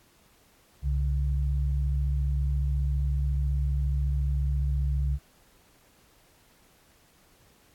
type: tone pair together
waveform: sine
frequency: 66.5 / 141 Hz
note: C2 / C#3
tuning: +29 / +30 cents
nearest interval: octave + minor second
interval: 1301 cents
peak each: -24 / -31 dBFS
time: 0.82-5.19 s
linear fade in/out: 50 ms
effects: pink hiss -61 dBFS RMS until 7.74 s + AAC 64 kbps